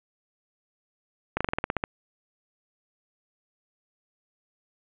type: slowing click train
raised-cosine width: 0.5 ms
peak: -10 dBFS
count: 10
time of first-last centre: 1.37-1.839 s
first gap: 36 ms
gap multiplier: 1.09
effects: resampled to 8000 Hz + 8-bit